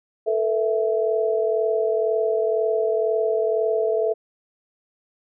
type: chord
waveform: sine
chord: A suspended second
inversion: none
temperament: equal with one note detuned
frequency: 440 / 482 / 659.3 Hz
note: A4 / B4 / E5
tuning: 0 / -42 / 0 cents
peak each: -21 / -27 / -23 dBFS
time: 0.26-4.14 s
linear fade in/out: 20 ms
effects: none